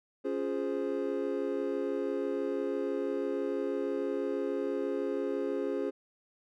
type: chord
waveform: triangle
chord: Db major seventh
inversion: none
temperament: equal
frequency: 277.2 / 349.2 / 415.3 / 523.3 Hz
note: Db4 / F4 / Ab4 / C5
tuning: 0 / 0 / 0 / 0 cents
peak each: -34 / -35 / -32 / -35 dBFS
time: 0.24-5.91 s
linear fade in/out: 20 ms
effects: none